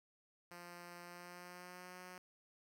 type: tone with pitch glide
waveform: 5% pulse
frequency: 174.7 to 181.91 Hz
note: F3 to F#3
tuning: +1 to -29 cents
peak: -40 dBFS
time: 0.51-2.18 s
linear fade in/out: 2 ms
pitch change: +70 cents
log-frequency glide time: 1.03-2.01 s
effects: none